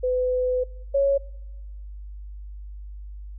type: tone pair in turn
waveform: sine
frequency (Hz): 504 / 554.5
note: B4 / C#5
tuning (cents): +35 / 0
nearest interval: major second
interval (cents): 165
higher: second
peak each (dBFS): -20 / -17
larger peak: second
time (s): 0.03-0.64 / 0.94-1.18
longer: first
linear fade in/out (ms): 10
effects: noise-tail reverb RT60 1.0 s tail -23 dB re dry + added 50 Hz sine -35 dBFS peak until 3.38 s